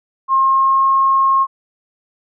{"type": "tone with pitch glide", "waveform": "sine", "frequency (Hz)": [1069, 1077.7], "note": ["C6", "C#6"], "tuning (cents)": [37, -49], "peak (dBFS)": -10, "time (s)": [0.28, 1.47], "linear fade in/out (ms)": 50, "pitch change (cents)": 14, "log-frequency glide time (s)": [0.39, 0.88], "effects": []}